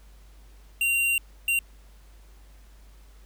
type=tone bursts at uneven times; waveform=square; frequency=2765 Hz; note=F7; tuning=18 cents flat; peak=-22 dBFS; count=2; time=0.81-1.18 / 1.48-1.59 s; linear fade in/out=2 ms; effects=added 50 Hz sine -48 dBFS peak until 3.25 s + pink hiss -60 dBFS RMS until 3.25 s